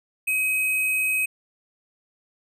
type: tone with sample-and-hold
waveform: sine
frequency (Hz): 2531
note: D#7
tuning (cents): +29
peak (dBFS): -20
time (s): 0.27-1.26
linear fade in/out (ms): 10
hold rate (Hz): 11025
effects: resampled to 32000 Hz